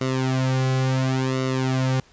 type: tone with flanger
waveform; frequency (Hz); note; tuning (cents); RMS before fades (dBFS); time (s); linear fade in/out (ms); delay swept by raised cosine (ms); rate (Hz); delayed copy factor
sawtooth; 130.81; C3; 0; -22; 0.01-2; 2; 1.2 to 3.3; 0.71; -0.9
effects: pink hiss -54 dBFS RMS until 2.12 s + resampled to 16000 Hz